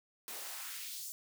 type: noise with high-pass filter sweep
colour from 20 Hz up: white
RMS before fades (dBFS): -44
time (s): 0.28-1.12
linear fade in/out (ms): 0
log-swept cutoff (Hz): 310 to 7100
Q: 1.3
effects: none